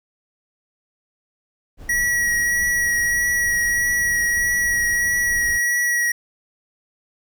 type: noise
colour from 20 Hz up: brown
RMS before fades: -36 dBFS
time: 1.77-5.61 s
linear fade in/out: 50 ms
type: tone with vibrato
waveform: square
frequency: 1918 Hz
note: A#6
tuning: 49 cents sharp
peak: -18 dBFS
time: 1.89-6.12 s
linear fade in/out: 5 ms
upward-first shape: triangle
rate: 1.6 Hz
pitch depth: 15 cents each way
effects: none